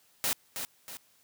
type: noise with echo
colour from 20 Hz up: white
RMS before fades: -29 dBFS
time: 0.24-0.33 s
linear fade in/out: 0 ms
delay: 320 ms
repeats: 2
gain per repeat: -7 dB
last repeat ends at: 0.97 s
effects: white hiss -65 dBFS RMS until 1.23 s + high-pass 80 Hz 12 dB/octave